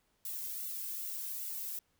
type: noise with flanger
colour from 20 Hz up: violet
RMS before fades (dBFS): -40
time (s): 0.25-1.79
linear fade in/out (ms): 2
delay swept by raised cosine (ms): 1.4 to 1.93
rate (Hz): 2.5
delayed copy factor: +0.65
effects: pink hiss -75 dBFS RMS until 1.99 s